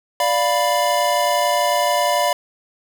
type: chord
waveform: square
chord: B diminished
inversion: first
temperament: equal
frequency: 587.3 / 698.5 / 987.8 Hz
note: D5 / F5 / B5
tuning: 0 / 0 / 0 cents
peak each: -21 dBFS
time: 0.2-2.33 s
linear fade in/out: 2 ms
effects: none